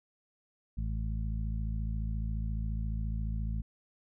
harmonic tone, 54.4 Hz, A1, 19 cents flat, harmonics 1 / 2 / 3 / 4, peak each -32 / -38 / -42 / -44 dBFS, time 0.77-3.62 s, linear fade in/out 10 ms, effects none

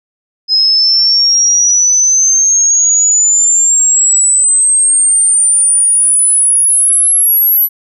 sine exponential sweep, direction up, 5070 to 11840 Hz, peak -6 dBFS, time 0.48-7.69 s, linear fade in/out 50 ms, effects none

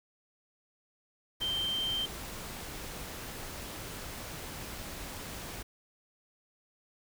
sine tone in noise, 3136 Hz, G7, in tune, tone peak -30 dBFS, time 1.41-2.06 s, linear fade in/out 10 ms, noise pink, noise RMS -42 dBFS, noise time 1.4-5.63 s, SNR +9 dB, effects none

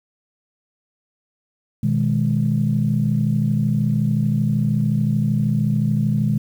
sine chord, G# minor, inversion first, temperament equal with one note detuned, 122.26 / 155.56 / 207.7 Hz, B2 / D#3 / G#3, -17 / 0 / 0 cents, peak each -20 dBFS, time 1.83-6.38 s, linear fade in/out 5 ms, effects tanh soft clip ceiling -7 dBFS + 8-bit

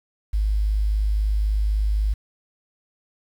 sine tone with quantisation, 51.91 Hz, G#1, in tune, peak -18 dBFS, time 0.33-2.14 s, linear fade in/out 10 ms, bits 8, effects none

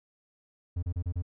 triangle tone bursts, 87.31 Hz, F2, in tune, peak -26 dBFS, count 5, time 0.76-1.223 s, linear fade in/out 10 ms, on 67 ms, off 32 ms, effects none

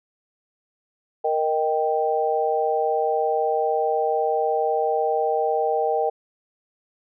sine chord, Eb major, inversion second, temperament equal, 466.2 / 622.3 / 784 Hz, Bb4 / Eb5 / G5, 0 / 0 / 0 cents, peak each -23 / -25 / -23 dBFS, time 1.24-6.1 s, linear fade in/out 10 ms, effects none

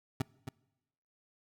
25% pulse tone with echo, 130.5 Hz, C3, 4 cents flat, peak -24 dBFS, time 0.2-0.22 s, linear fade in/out 5 ms, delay 270 ms, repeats 1, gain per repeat -9 dB, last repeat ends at 0.49 s, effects noise-tail reverb RT60 1.0 s tail -24 dB re dry

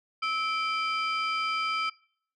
sine tone cluster, 1302 / 2338 / 3098 / 4838 Hz, E6 / D7 / G7 / D#8, -22 / -8 / -21 / -49 cents, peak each -28 / -31 / -36 / -36 dBFS, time 0.22-1.9 s, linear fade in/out 10 ms, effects noise-tail reverb RT60 0.6 s tail -24 dB re dry + tanh soft clip ceiling -20 dBFS

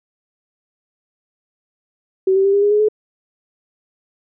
sine tone with pitch steps, 379.8 / 387.3 / 395 / 402.8 / 410.8 / 419 / 427.3 Hz, F#4 / G4 / G4 / G4 / G#4 / G#4 / G#4, +45 / -21 / +13 / +47 / -19 / +15 / +49 cents, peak -11 dBFS, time 2.27-2.886 s, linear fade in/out 5 ms, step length 88 ms, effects none

